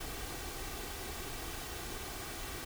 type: noise with comb filter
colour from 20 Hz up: pink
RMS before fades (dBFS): -42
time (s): 0-2.65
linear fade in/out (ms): 10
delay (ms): 2.6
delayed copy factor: +0.5
effects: none